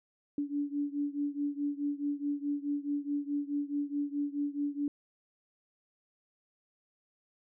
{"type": "beating tone pair", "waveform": "sine", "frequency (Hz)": [286.5, 291.2], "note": ["D4", "D4"], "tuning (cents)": [-43, -15], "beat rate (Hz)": 4.7, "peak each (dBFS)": [-33, -35], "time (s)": [0.38, 4.88], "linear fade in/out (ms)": 2, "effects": []}